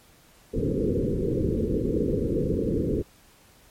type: low-pass noise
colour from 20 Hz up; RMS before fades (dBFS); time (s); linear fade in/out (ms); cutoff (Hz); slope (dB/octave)
white; -25; 0.53-3.03; 20; 500; 96
effects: pink hiss -56 dBFS RMS until 3.7 s + MP3 64 kbps